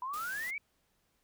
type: exponential sweep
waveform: sine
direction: up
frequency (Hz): 980 to 2342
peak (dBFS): -35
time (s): 0.02-0.58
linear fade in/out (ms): 2
type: noise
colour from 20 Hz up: white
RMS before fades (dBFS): -47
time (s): 0.13-0.51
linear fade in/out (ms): 10
effects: pink hiss -75 dBFS RMS until 1.23 s